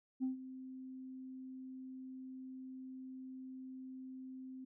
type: tone with ADSR envelope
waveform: sine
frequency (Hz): 260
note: C4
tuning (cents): -11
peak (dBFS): -31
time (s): 0.2-4.65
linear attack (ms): 33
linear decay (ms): 130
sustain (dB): -15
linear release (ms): 10
effects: tanh soft clip ceiling -30 dBFS